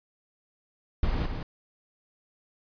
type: noise with echo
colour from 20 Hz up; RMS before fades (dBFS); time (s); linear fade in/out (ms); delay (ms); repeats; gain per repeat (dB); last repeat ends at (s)
brown; -26; 1.03-1.26; 2; 170; 1; -5; 1.43
effects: resampled to 11025 Hz